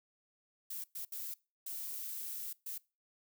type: noise bursts at uneven times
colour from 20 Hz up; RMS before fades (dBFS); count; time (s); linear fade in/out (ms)
violet; -42; 5; 0.7-0.84 / 0.95-1.05 / 1.12-1.34 / 1.66-2.53 / 2.66-2.78; 5
effects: noise-tail reverb RT60 0.3 s tail -23 dB re dry